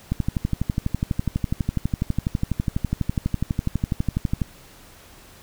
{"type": "click train", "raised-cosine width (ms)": 5, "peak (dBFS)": -9, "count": 53, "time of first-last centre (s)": [0.12, 4.418], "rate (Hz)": 12.1, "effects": ["pink hiss -48 dBFS RMS until 5.42 s"]}